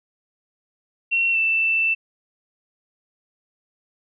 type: tone with pitch glide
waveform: sine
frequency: 2724 to 2663 Hz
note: F7 to E7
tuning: -44 to +17 cents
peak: -17 dBFS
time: 1.11-1.95 s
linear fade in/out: 20 ms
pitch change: -39 cents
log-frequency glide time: 1.32-1.37 s
effects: none